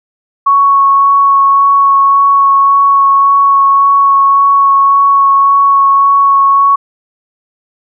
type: tone with vibrato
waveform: sine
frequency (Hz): 1108.7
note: C#6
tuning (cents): 0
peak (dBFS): -4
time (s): 0.46-6.76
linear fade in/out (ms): 10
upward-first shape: sine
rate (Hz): 1.8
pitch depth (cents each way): 9
effects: none